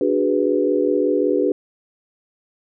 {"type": "chord", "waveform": "sine", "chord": "G# half-diminished seventh", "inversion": "second", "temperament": "equal", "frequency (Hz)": [293.7, 370, 415.3, 493.9], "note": ["D4", "F#4", "G#4", "B4"], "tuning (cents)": [0, 0, 0, 0], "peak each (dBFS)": -21, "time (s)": [0.01, 1.52], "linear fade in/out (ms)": 2, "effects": []}